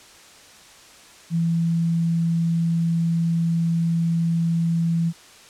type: tone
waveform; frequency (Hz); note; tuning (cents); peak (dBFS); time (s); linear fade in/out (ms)
sine; 166.9; E3; +22; -18; 1.3-5.13; 50
effects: white hiss -47 dBFS RMS until 5.49 s + low-pass 8000 Hz 12 dB/octave